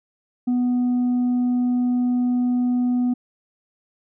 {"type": "tone with tanh clipping", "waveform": "triangle", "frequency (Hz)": 246.9, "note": "B3", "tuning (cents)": 0, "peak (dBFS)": -18, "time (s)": [0.47, 3.14], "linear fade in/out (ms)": 10, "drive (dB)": 7, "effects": []}